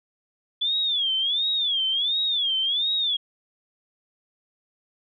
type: tone with vibrato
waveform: sine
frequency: 3424 Hz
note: A7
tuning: 48 cents flat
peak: -21 dBFS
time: 0.61-3.17 s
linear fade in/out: 10 ms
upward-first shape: sine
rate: 1.4 Hz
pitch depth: 180 cents each way
effects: none